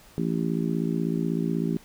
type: harmonic tone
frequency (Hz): 56.2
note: A1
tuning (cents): +37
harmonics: 3 / 4 / 5 / 6 / 7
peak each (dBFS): -27 / -29 / -31 / -33 / -34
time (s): 0.18-1.77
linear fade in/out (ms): 0
effects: pink hiss -53 dBFS RMS until 1.84 s